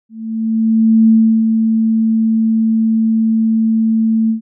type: tone with ADSR envelope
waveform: sine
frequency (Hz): 222.9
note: A3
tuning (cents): +23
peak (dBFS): -5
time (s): 0.09-4.41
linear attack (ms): 1000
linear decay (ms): 340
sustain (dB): -5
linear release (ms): 110
effects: none